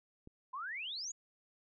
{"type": "click", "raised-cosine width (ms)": 3, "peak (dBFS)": -39, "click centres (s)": 0.274}
{"type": "exponential sweep", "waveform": "sine", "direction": "up", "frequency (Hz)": [981, 7040], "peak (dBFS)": -39, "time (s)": [0.53, 1.12], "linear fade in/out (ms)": 10}
{"effects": []}